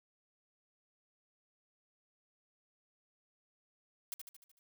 blue noise with echo, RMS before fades -41 dBFS, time 4.12-4.14 s, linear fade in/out 0 ms, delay 75 ms, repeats 6, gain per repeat -5 dB, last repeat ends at 4.59 s, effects none

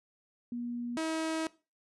sine / sawtooth tone pair in turn, 240 / 320.4 Hz, B3 / E4, -49 / -49 cents, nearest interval perfect fourth, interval 500 cents, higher second, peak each -34 / -27 dBFS, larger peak second, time 0.52-0.97 / 0.97-1.47 s, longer second, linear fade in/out 2 ms, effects noise-tail reverb RT60 0.3 s tail -19 dB re dry + resampled to 24000 Hz

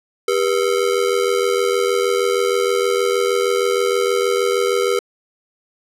square ring-modulated tone, 440.1 Hz, A4, in tune, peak -13 dBFS, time 0.28-4.99 s, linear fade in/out 0 ms, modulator 43.2 Hz, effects low-pass 12000 Hz 12 dB/octave

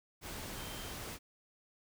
sine tone in noise, 3136 Hz, G7, in tune, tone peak -52 dBFS, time 0.54-0.95 s, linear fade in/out 50 ms, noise pink, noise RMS -44 dBFS, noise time 0.21-1.19 s, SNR -11 dB, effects none

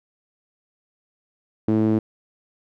sawtooth tone with band-pass filter, 109.2 Hz, A2, 13 cents flat, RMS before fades -19 dBFS, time 1.68-1.99 s, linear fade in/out 5 ms, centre 290 Hz, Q 2.8, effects none

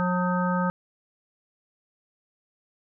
harmonic tone with a mistuned harmonic, 180 Hz, F#3, 47 cents flat, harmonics 1 / 3 / 5 / 7 / 9, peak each -24 / -31 / -30 / -30 / -34 dBFS, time 0-0.7 s, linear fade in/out 0 ms, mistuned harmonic 9, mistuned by -73 cents, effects none

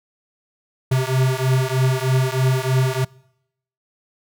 square beating tone pair, 128.7 / 131.9 Hz, C3 / C3, -28 / +14 cents, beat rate 3.2 Hz, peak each -20 dBFS, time 0.91-3.05 s, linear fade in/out 10 ms, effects noise-tail reverb RT60 0.8 s tail -24 dB re dry

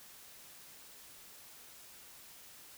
silence, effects white hiss -55 dBFS RMS until 2.77 s

